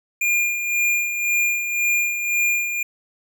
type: tone with tremolo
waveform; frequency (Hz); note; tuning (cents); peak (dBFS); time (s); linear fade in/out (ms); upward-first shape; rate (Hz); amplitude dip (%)
square; 2411; D7; +45; -17; 0.21-2.83; 5; sine; 1.9; 55
effects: none